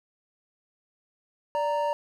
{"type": "tone pair together", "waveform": "triangle", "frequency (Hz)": [585, 928.6], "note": ["D5", "A#5"], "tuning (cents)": [-7, -7], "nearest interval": "minor sixth", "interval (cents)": 800, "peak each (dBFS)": -25, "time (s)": [1.55, 1.93], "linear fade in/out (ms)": 0, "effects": []}